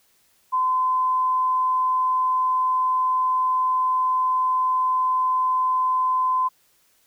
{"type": "tone", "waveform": "sine", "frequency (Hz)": 1024, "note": "C6", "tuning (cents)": -38, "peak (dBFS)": -18, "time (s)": [0.52, 6.49], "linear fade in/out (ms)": 20, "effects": ["white hiss -62 dBFS RMS until 7.06 s"]}